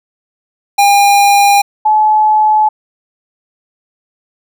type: tone pair in turn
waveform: square / sine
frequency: 807 / 857.6 Hz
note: G#5 / A5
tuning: -50 / -45 cents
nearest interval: minor second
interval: 105 cents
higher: second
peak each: -6 dBFS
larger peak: neither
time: 0.78-1.62 / 1.85-2.69 s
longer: neither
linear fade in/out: 10 ms
effects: none